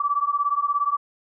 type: beating tone pair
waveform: sine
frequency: 1147 / 1164 Hz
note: D6 / D6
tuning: -41 / -16 cents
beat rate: 17 Hz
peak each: -23 dBFS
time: 0-0.97 s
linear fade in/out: 5 ms
effects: none